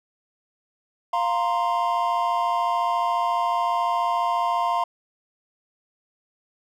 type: chord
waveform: triangle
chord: F suspended fourth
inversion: none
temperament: equal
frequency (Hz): 698.5 / 932.3 / 1046.5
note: F5 / Bb5 / C6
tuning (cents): 0 / 0 / 0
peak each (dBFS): -23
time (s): 1.13-4.84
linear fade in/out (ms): 5
effects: none